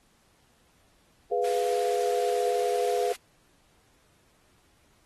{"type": "chord", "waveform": "sine", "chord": "F diminished", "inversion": "first", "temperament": "equal", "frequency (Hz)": [415.3, 493.9, 698.5], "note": ["Ab4", "Cb5", "F5"], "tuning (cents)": [0, 0, 0], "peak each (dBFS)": [-28, -27, -29], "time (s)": [1.31, 3.13], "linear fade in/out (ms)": 10}
{"type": "high-pass noise", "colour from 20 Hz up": "pink", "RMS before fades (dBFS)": -42, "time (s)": [1.44, 3.16], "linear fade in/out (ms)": 2, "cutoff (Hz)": 1500, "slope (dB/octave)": 12}
{"effects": ["pink hiss -65 dBFS RMS until 5.05 s", "AAC 32 kbps"]}